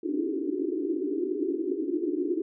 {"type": "band-pass noise", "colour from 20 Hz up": "white", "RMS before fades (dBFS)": -29, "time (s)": [0.03, 2.42], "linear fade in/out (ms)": 5, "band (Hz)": [280, 400], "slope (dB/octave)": 96, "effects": []}